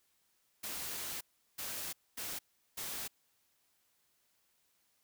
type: noise bursts at uneven times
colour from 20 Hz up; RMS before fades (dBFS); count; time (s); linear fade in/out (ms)
white; -41; 4; 0.63-1.21 / 1.58-1.93 / 2.17-2.39 / 2.77-3.08; 10
effects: white hiss -75 dBFS RMS until 5.03 s